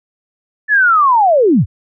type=linear sweep; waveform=sine; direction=down; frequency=1760 to 65.41 Hz; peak=-7 dBFS; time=0.68-1.66 s; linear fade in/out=50 ms; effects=none